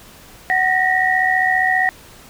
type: tone cluster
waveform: sine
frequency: 747 / 1848 / 1923 Hz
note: F#5 / A#6 / B6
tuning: +16 / -16 / -47 cents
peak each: -18 dBFS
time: 0.5-1.89 s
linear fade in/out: 0 ms
effects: pink hiss -43 dBFS RMS until 2.29 s